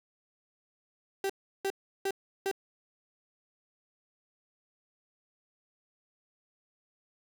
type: tone bursts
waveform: 35% pulse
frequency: 390.1 Hz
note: G4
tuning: 8 cents flat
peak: -27 dBFS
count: 4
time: 1.24-2.514 s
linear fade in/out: 2 ms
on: 56 ms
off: 350 ms
effects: none